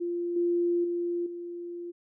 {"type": "tone with level steps", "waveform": "sine", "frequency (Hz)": 346.9, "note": "F4", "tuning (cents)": -12, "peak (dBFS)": [-28, -23, -27, -35], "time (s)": [0, 1.92], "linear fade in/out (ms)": 20, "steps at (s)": [0.36, 0.84, 1.26], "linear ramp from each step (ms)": 5, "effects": []}